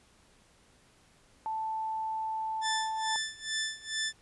sine tone, 880 Hz, A5, in tune, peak -31 dBFS, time 1.46-3.16 s, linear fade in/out 0 ms
15% pulse tone with tremolo, 1760 Hz, A6, in tune, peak -23 dBFS, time 2.61-4.13 s, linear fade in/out 50 ms, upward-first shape sine, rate 2.3 Hz, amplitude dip 90%
effects pink hiss -63 dBFS RMS until 4.21 s + resampled to 24000 Hz

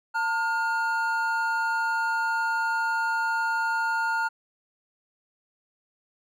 triangle tone pair together, 903 / 1422 Hz, A5 / F6, +45 / +31 cents, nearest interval minor sixth, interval 786 cents, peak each -25 / -24 dBFS, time 0.14-4.29 s, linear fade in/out 20 ms, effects none

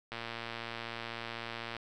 click train, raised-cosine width 0.3 ms, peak -23 dBFS, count 192, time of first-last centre 0.12-1.767 s, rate 116 Hz, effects none

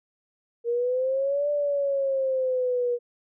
sine exponential two-way sweep, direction up then down, 466.2 to 587.3 to 479.5 Hz, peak -22 dBFS, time 0.64-2.99 s, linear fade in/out 50 ms, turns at 1.5 s, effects none

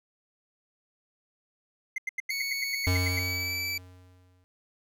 triangle tone bursts, 2082 Hz, C7, 9 cents flat, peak -26 dBFS, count 12, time 1.96-3.192 s, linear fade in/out 5 ms, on 22 ms, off 88 ms
25% pulse tone with pitch glide, 2218 to 2315 Hz, C#7 to D7, 0 to -25 cents, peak -26 dBFS, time 2.3-3.78 s, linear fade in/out 5 ms, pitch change +75 cents, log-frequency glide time 2.95-3.53 s
square tone with exponential decay, 91.1 Hz, F#2, 26 cents flat, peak -23 dBFS, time 2.87-4.44 s, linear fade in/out 0 ms, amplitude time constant 340 ms
effects none

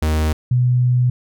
45% pulse / sine tone pair in turn, 77.78 / 124.33 Hz, D#2 / B2, 0 / +12 cents, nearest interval minor sixth, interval 812 cents, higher second, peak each -15 / -12 dBFS, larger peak second, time 0.02-0.33 / 0.51-1.1 s, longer second, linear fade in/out 5 ms, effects none

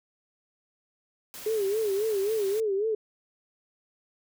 white noise, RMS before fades -42 dBFS, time 1.34-2.6 s, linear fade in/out 0 ms
sine tone with vibrato, 415.3 Hz, G#4, in tune, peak -24 dBFS, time 1.46-2.95 s, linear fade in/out 5 ms, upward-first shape sine, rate 3.7 Hz, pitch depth 130 cents each way
effects none

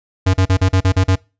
square tone bursts, 94 Hz, F#2, 28 cents sharp, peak -11 dBFS, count 8, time 0.26-1.157 s, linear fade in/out 10 ms, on 78 ms, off 39 ms, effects noise-tail reverb RT60 0.3 s tail -24 dB re dry + resampled to 16000 Hz

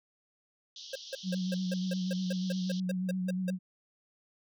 pink band-pass noise, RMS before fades -47 dBFS, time 0.76-2.8 s, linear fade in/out 2 ms, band 3000 to 6000 Hz, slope 96 dB/octave
square tone bursts, 536 Hz, C5, 42 cents sharp, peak -34 dBFS, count 14, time 0.93-3.504 s, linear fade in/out 5 ms, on 26 ms, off 170 ms
sine tone with vibrato, 185 Hz, F#3, in tune, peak -30 dBFS, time 1.23-3.59 s, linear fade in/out 50 ms, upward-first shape sine, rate 8.4 Hz, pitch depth 30 cents each way
effects none

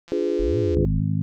click train, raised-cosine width 0.2 ms, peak -28 dBFS, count 115, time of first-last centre 0.08-0.747 s, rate 171 Hz
sine chord, D diminished seventh, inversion none, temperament equal with one note detuned, 293.7 / 349.2 / 415.3 / 504 Hz, D4 / F4 / Ab4 / Cb5, 0 / 0 / 0 / +35 cents, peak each -28 / -24 / -24 / -29 dBFS, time 0.12-0.85 s, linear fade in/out 0 ms
sine exponential two-way sweep, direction up then down, 37.31 to 118.2 to 40.05 Hz, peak -23 dBFS, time 0.39-1.01 s, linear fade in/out 10 ms, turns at 0.58 s
harmonic tone, 52 Hz, G#1, 3 cents sharp, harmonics 2 / 3 / 4 / 5, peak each -24 / -23 / -29 / -31 dBFS, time 0.77-1.22 s, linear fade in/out 0 ms
effects none

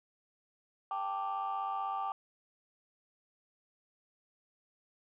sine chord, G suspended second, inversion none, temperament equal, 784 / 880 / 1174.7 Hz, G5 / A5 / D6, 0 / 0 / 0 cents, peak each -35 / -39 / -36 dBFS, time 0.91-2.12 s, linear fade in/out 2 ms, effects tanh soft clip ceiling -28 dBFS

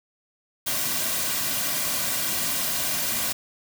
white noise with comb filter, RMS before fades -26 dBFS, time 0.66-3.33 s, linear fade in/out 10 ms, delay 2.3 ms, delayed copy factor -0.55, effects none

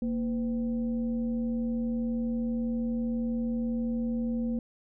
sine tone with frequency modulation, 233.1 Hz, A#3, in tune, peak -27 dBFS, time 0.02-4.59 s, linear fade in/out 2 ms, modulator 274 Hz, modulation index 0.46, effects none

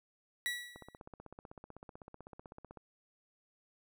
30% pulse tone with exponential decay, 1941 Hz, B6, 31 cents flat, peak -29 dBFS, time 0.46-0.97 s, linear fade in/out 0 ms, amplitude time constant 110 ms
click train, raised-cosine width 1 ms, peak -35 dBFS, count 33, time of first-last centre 0.76-2.773 s, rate 15.9 Hz
effects none

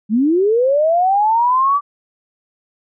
sine linear sweep, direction up, 200 to 1169 Hz, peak -11 dBFS, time 0.09-1.81 s, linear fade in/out 50 ms, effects none

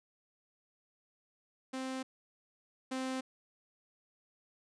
sawtooth tone pair in turn, 261.6 / 260.7 Hz, C4 / C4, 0 / -6 cents, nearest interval unison, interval 6 cents, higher first, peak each -33 / -31 dBFS, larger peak second, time 1.73-2.03 / 2.91-3.21 s, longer neither, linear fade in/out 10 ms, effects resampled to 22050 Hz

